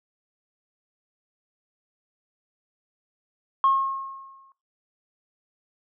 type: tone with exponential decay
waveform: sine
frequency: 1081 Hz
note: C#6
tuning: 44 cents flat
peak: -14 dBFS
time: 3.64-4.52 s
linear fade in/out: 1 ms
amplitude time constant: 190 ms
effects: noise-tail reverb RT60 0.3 s tail -18 dB re dry + tanh soft clip ceiling -11 dBFS